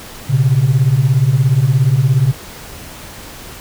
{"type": "beating tone pair", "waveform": "sine", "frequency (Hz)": [120.6, 137.6], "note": ["B2", "C#3"], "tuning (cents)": [-41, -12], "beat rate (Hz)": 17, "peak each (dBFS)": [-12, -10], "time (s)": [0.29, 2.33], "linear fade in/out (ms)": 20, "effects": ["tanh soft clip ceiling -4 dBFS", "pink hiss -33 dBFS RMS until 3.6 s"]}